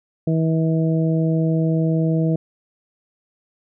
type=harmonic tone; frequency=161.2 Hz; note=E3; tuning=38 cents flat; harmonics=1 / 2 / 3 / 4; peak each=-17 / -23 / -27 / -29 dBFS; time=0.27-2.36 s; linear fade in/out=5 ms; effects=none